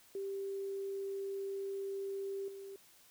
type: tone with level steps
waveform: sine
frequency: 392.5 Hz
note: G4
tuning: 2 cents sharp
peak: -37 / -45 dBFS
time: 0.15-2.76 s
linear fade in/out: 2 ms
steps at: 2.48 s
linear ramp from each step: 2 ms
effects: white hiss -63 dBFS RMS until 3.1 s